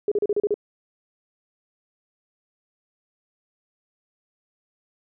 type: tone bursts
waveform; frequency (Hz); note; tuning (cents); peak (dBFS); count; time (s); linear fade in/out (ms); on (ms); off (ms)
sine; 413.5; G#4; -8; -18; 7; 0.08-0.542; 2; 36; 35
effects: none